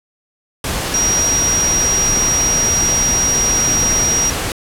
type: tone in noise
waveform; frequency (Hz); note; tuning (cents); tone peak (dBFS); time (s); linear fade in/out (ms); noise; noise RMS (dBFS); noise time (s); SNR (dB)
sine; 5720; F8; +41; -13; 0.94-4.3; 2; pink; -20; 0.64-4.52; +4
effects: low-pass 12000 Hz 12 dB/octave